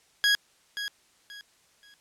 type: tone with echo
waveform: 20% pulse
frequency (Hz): 1655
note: G#6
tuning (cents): -6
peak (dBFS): -15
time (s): 0.24-0.35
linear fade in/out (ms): 0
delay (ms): 530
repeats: 3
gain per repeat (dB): -11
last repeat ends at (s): 1.94
effects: white hiss -63 dBFS RMS until 2 s + low-pass 9000 Hz 12 dB/octave